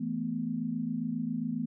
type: chord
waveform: sine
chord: E suspended fourth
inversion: none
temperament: just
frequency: 164.81 / 219.8 / 247.2 Hz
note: E3 / A3 / B3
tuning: 0 / -2 / +2 cents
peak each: -37 / -34 / -33 dBFS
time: 0-1.66 s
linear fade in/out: 10 ms
effects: none